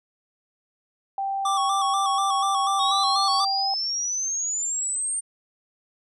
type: tone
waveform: sine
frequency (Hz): 784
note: G5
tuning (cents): 0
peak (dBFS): -24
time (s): 1.18-3.74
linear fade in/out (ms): 2
type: tone with vibrato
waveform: square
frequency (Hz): 1143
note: D6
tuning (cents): -47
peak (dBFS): -23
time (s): 1.45-3.45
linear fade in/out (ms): 5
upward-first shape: square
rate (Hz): 4.1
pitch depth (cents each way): 50
type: exponential sweep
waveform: sine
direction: up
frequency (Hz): 3692 to 8870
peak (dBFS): -24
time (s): 2.79-5.21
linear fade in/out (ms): 20
effects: resampled to 24000 Hz